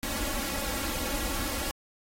pink noise with comb filter, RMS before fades -32 dBFS, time 0.03-1.71 s, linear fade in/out 0 ms, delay 3.6 ms, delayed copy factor +0.95, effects AAC 48 kbps

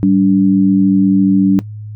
sine tone pair together, 193.92 / 288.3 Hz, G3 / D4, -18 / -32 cents, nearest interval perfect fifth, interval 686 cents, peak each -10 dBFS, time 0.03-1.59 s, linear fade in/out 0 ms, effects noise-tail reverb RT60 0.1 s tail -17 dB re dry + added 106 Hz sine -25 dBFS peak until 1.95 s

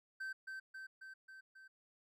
triangle tone with echo, 1549 Hz, G6, 21 cents flat, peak -39 dBFS, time 0.2-0.33 s, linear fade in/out 10 ms, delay 270 ms, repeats 5, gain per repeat -3 dB, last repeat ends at 1.68 s, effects none

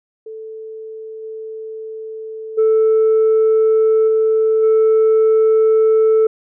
sine tone with level steps, 440 Hz, A4, in tune, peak -28 / -26 / -8 / -10 / -7 dBFS, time 0.26-6.27 s, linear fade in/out 5 ms, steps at 1.22 / 2.57 / 4.07 / 4.62 s, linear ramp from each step 20 ms, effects tanh soft clip ceiling -8 dBFS

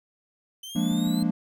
sawtooth exponential sweep, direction up, 3066 to 4136 Hz, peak -34 dBFS, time 0.63-1.23 s, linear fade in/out 5 ms
triangle chord, Bb dominant seventh, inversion second, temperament equal, 174.61 / 207.7 / 233.1 / 293.7 Hz, F3 / Ab3 / Bb3 / D4, 0 / 0 / 0 / 0 cents, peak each -25 / -26 / -24 / -28 dBFS, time 0.75-1.31 s, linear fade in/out 10 ms
click train, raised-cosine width 3 ms, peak -31 dBFS, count 4, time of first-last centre 0.76-1.227 s, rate 6.42 Hz
effects none

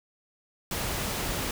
pink noise, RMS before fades -31 dBFS, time 0.71-1.51 s, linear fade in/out 2 ms, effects none

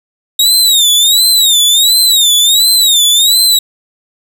sawtooth tone with vibrato, 3759 Hz, A#7, 14 cents sharp, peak -3 dBFS, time 0.39-3.59 s, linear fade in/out 5 ms, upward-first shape sine, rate 1.4 Hz, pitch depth 150 cents each way, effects none

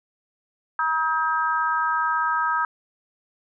harmonic tone, 318.2 Hz, D#4, 39 cents sharp, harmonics 3 / 4 / 5, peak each -25 / -23 / -26 dBFS, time 0.79-2.65 s, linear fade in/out 2 ms, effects none

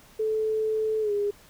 sine tone with pitch glide, 435.9 to 409.1 Hz, A4 to G#4, -16 to -26 cents, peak -23 dBFS, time 0.19-1.31 s, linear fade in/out 10 ms, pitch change -110 cents, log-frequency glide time 1.01-1.12 s, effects pink hiss -54 dBFS RMS until 1.49 s

